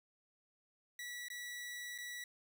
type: tone with dropouts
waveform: sawtooth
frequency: 1946 Hz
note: B6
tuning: 26 cents flat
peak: -40 dBFS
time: 0.99-2.24 s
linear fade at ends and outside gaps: 2 ms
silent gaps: 1.284-1.301 / 1.979-1.985 s
effects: none